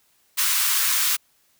white high-pass noise, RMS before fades -21 dBFS, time 0.37-1.17 s, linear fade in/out 20 ms, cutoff 1000 Hz, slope 48 dB/octave, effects white hiss -63 dBFS RMS until 1.59 s

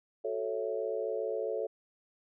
sine chord, F# minor seventh, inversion none, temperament equal with one note detuned, 372.6 / 440 / 554.4 / 659.3 Hz, F#4 / A4 / C#5 / E5, +12 / 0 / 0 / 0 cents, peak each -40 / -34 / -36 / -40 dBFS, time 0.24-1.67 s, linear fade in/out 10 ms, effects none

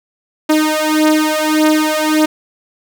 sawtooth beating tone pair, 307.8 / 309.5 Hz, D#4 / D#4, -19 / -9 cents, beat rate 1.7 Hz, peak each -10 dBFS, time 0.49-2.26 s, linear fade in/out 10 ms, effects none

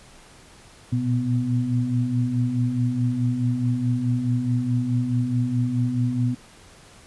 sine tone cluster, 117.9 / 122.6 / 248.7 Hz, A#2 / B2 / B3, +20 / -12 / +12 cents, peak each -27 / -23 / -24 dBFS, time 0.92-6.35 s, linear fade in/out 10 ms, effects pink hiss -49 dBFS RMS until 7.06 s + resampled to 24000 Hz

